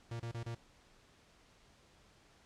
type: tone bursts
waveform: 45% pulse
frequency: 116.54 Hz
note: A#2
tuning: in tune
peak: -39 dBFS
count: 4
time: 0.11-0.549 s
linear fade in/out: 5 ms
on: 88 ms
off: 29 ms
effects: pink hiss -65 dBFS RMS until 2.45 s + low-pass 7000 Hz 12 dB/octave